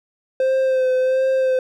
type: tone with vibrato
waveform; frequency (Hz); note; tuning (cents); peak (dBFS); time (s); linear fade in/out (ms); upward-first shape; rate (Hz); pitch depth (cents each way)
triangle; 520; C5; -11; -13; 0.4-1.59; 2; sine; 1.4; 26
effects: none